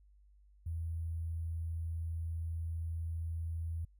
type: tone with sample-and-hold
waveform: sine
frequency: 82.41 Hz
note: E2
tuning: in tune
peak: -35 dBFS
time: 0.66-3.85 s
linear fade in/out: 5 ms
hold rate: 11025 Hz
effects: added 50 Hz sine -60 dBFS peak until 3.99 s